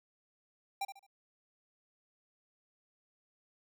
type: tone with echo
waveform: square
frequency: 790 Hz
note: G5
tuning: 13 cents sharp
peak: -34 dBFS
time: 0.81-0.85 s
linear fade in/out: 5 ms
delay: 72 ms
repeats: 3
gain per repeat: -10 dB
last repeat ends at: 1.066 s
effects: none